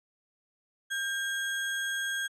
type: tone with sample-and-hold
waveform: sine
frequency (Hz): 1595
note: G6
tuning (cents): +30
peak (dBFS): -29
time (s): 0.9-2.28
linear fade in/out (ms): 20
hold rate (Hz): 4900
effects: low-pass 10000 Hz 12 dB/octave